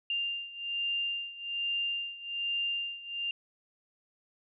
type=beating tone pair; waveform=sine; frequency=2794 / 2795.2 Hz; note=F7 / F7; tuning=0 / +1 cents; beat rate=1.2 Hz; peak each=-33 / -36 dBFS; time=0.1-3.31 s; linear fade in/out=2 ms; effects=none